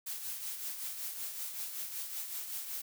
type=noise with tremolo; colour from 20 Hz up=blue; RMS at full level=-38 dBFS; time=0.06-2.82 s; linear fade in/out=10 ms; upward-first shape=triangle; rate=5.3 Hz; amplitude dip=55%; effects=none